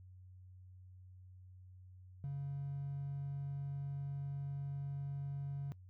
triangle tone with hard clipping, 140 Hz, C#3, 18 cents sharp, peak -39 dBFS, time 2.24-5.72 s, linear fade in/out 0 ms, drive 4 dB, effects noise-tail reverb RT60 0.1 s tail -22 dB re dry + added 92 Hz sine -54 dBFS peak until 5.89 s

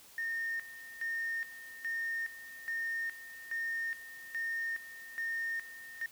sine tone with tremolo, 1829 Hz, A#6, 33 cents flat, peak -32 dBFS, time 0.18-6.06 s, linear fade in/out 2 ms, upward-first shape square, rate 1.2 Hz, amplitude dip 80%, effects tanh soft clip ceiling -29 dBFS + white hiss -57 dBFS RMS until 6.11 s

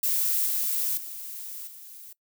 violet noise with level steps, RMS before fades -25 / -27 / -38 / -45 dBFS, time 0.03-2.13 s, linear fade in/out 5 ms, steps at 0.46 / 0.97 / 1.67 s, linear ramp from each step 5 ms, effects noise-tail reverb RT60 0.1 s tail -21 dB re dry

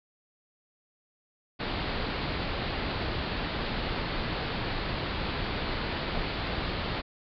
pink low-pass noise, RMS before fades -32 dBFS, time 1.59-7.02 s, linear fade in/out 20 ms, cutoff 4700 Hz, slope 96 dB/octave, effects none

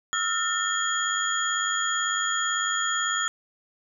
sine tone cluster, 1302 / 1400 / 1807 / 3272 / 6900 Hz, E6 / F6 / A6 / G#7 / A8, -22 / +4 / +46 / -26 / -35 cents, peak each -30 dBFS, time 0.13-3.28 s, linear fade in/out 0 ms, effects none

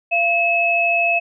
sine tone pair together, 684.9 / 2586 Hz, F5 / E7, -34 / -34 cents, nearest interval octave + major seventh, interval 2300 cents, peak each -19 / -16 dBFS, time 0.11-1.2 s, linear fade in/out 20 ms, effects none

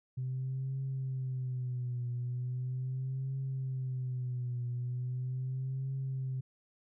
sine tone with vibrato, 127.8 Hz, C3, 40 cents flat, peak -32 dBFS, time 0.17-6.41 s, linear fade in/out 10 ms, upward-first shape triangle, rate 0.39 Hz, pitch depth 89 cents each way, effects tanh soft clip ceiling -29 dBFS

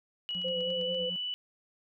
sine tone with pitch glide, 2924 to 2968 Hz, F#7 to F#7, -21 to +5 cents, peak -32 dBFS, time 0.29-1.34 s, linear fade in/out 0 ms, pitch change +26 cents, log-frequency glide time 0.52-0.9 s
clicks, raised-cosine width 0.2 ms, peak -37 dBFS, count 8, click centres 0.308 / 0.348 / 0.417 / 0.484 / 0.607 / 0.704 / 0.813 / 0.946 s
triangle tone with tremolo, 180.6 Hz, F#3, 42 cents flat, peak -37 dBFS, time 0.35-1.16 s, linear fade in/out 0 ms, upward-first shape sine, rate 9.3 Hz, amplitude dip 65%
sine tone with vibrato, 513 Hz, C5, 34 cents flat, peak -32 dBFS, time 0.44-1.1 s, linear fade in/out 10 ms, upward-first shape sine, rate 4.5 Hz, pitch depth 31 cents each way
effects none

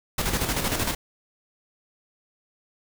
pink noise with tremolo, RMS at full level -24 dBFS, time 0.18-0.95 s, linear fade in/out 5 ms, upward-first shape square, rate 13 Hz, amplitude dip 50%, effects none

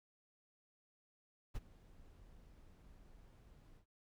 brown noise with ADSR envelope, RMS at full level -40 dBFS, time 1.54-3.86 s, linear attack 23 ms, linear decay 27 ms, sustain -21 dB, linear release 96 ms, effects none

